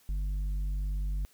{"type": "tone with tanh clipping", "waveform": "sine", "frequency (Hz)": 49, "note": "G1", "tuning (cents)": 0, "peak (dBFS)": -30, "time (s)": [0.09, 1.25], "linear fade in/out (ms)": 0, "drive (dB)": 6, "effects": ["white hiss -63 dBFS RMS until 1.33 s"]}